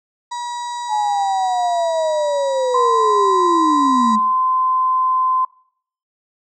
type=harmonic tone; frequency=964 Hz; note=B5; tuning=42 cents flat; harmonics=1 / 2 / 4 / 5 / 6 / 7 / 8 / 9; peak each=-23 / -39 / -36 / -42 / -45 / -43 / -43 / -49 dBFS; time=0.31-4.16 s; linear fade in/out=10 ms
type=linear sweep; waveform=sine; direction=down; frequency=863 to 207.7 Hz; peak=-16 dBFS; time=0.88-4.2 s; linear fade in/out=50 ms
type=tone; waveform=sine; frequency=1031 Hz; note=C6; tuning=26 cents flat; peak=-14 dBFS; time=2.74-5.45 s; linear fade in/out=5 ms
effects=noise-tail reverb RT60 0.6 s tail -21 dB re dry